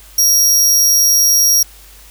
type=tone; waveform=sawtooth; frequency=5650 Hz; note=F8; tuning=19 cents sharp; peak=-6 dBFS; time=0.18-1.63 s; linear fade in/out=5 ms; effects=added 50 Hz sine -41 dBFS peak until 2.1 s + white hiss -42 dBFS RMS until 2.1 s